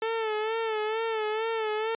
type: tone with vibrato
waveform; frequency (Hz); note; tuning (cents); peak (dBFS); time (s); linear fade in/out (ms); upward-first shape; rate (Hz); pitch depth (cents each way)
sawtooth; 440; A4; 0; -23; 0.02-1.95; 2; sine; 2.2; 58
effects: resampled to 8000 Hz